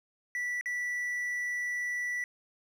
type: tone with dropouts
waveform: triangle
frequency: 1961 Hz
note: B6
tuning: 13 cents flat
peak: -29 dBFS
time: 0.35-2.24 s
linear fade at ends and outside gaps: 1 ms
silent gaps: 0.611-0.658 s
effects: none